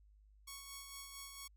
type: tone with tremolo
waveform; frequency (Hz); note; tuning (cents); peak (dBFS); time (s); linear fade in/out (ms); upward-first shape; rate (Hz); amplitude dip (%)
5% pulse; 1108.7; C#6; 0; -35; 0.47-1.48; 10; sine; 4.4; 40
effects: added 51 Hz sine -62 dBFS peak until 1.56 s